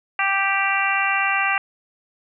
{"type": "harmonic tone", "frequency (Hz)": 392, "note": "G4", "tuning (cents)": 0, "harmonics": [2, 3, 4, 5, 6, 7], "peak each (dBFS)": [-25, -25, -25, -25, -25, -25], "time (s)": [0.19, 1.58], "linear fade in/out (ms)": 2, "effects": []}